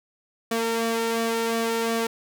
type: tone with flanger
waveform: sawtooth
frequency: 228.5 Hz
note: A#3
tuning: 34 cents flat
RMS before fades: -25 dBFS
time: 0.51-2.07 s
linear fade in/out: 5 ms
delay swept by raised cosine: 1.7 to 2.26 ms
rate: 2.8 Hz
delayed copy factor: +0.6
effects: none